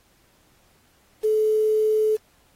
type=tone with quantisation; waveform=sine; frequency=431.7 Hz; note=A4; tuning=33 cents flat; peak=-17 dBFS; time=1.23-2.17 s; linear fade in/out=20 ms; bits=7; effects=pink hiss -61 dBFS RMS until 2.55 s + AAC 48 kbps